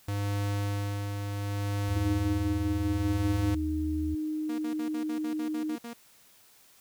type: tone with tremolo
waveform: square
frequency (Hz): 101.2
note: G#2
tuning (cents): -44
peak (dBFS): -28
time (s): 0.08-3.55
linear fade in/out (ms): 5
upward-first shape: sine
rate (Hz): 0.67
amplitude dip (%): 40
type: tone with pitch glide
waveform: sine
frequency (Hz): 81 to 78.11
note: E2 to D#2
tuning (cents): -30 to +7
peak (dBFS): -31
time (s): 1.88-4.15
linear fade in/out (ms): 5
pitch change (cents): -63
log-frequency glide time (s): 3.31-3.36
type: tone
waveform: sine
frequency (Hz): 308.7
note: D#4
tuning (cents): -14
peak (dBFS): -29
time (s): 1.96-5.76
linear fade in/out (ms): 10
type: tone bursts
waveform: sawtooth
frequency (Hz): 235.1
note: A#3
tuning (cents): +15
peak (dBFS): -34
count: 10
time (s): 4.49-5.934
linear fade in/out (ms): 5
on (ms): 94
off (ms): 56
effects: white hiss -59 dBFS RMS until 6.8 s